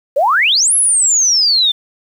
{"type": "exponential two-way sweep", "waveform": "sine", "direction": "up then down", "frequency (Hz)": [516, 11175, 3510], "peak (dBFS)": -9, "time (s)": [0.16, 1.72], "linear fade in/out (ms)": 10, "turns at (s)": 0.74, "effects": ["7-bit"]}